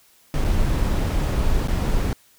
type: noise with dropouts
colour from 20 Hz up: brown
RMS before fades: -20 dBFS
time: 0.34-2.13 s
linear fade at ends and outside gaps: 1 ms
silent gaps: 0.443-0.447 / 1.675-1.683 s
effects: white hiss -56 dBFS RMS until 2.38 s